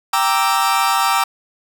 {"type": "chord", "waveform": "40% pulse", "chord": "E half-diminished seventh", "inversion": "first", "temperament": "equal", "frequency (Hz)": [784, 932.3, 1174.7, 1318.5], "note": ["G5", "Bb5", "D6", "E6"], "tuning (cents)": [0, 0, 0, 0], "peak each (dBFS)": -19, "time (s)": [0.13, 1.24], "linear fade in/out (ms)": 5, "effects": []}